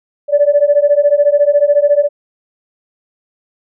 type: beating tone pair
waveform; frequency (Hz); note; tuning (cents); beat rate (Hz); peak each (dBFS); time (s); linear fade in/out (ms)
sine; 573 / 587; D5 / D5; -43 / -1; 14; -10; 0.28-2.09; 50
effects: tanh soft clip ceiling 0 dBFS